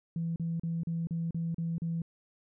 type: tone bursts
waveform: sine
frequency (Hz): 166.3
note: E3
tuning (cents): +16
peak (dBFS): -29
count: 8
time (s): 0.16-2.019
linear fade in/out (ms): 2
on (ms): 200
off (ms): 37
effects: tanh soft clip ceiling -25 dBFS